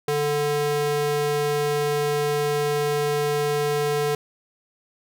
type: tone with high-pass filter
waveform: square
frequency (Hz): 146.83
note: D3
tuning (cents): 0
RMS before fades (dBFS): -23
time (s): 0.08-4.15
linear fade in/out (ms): 2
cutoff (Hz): 310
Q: 8.8
effects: none